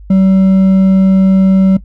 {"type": "tone with hard clipping", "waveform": "triangle", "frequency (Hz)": 190.8, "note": "G3", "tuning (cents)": -47, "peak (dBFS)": -6, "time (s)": [0.1, 1.77], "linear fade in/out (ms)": 5, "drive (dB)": 7, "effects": ["noise-tail reverb RT60 0.1 s tail -17 dB re dry", "added 50 Hz sine -30 dBFS peak until 1.84 s"]}